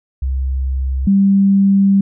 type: tone pair in turn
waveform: sine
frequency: 66 / 196.64 Hz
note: C2 / G3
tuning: +16 / +6 cents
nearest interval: octave + perfect fifth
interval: 1890 cents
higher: second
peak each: -15 / -8 dBFS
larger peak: second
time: 0.22-1.07 / 1.07-2.01 s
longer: second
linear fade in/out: 5 ms
effects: none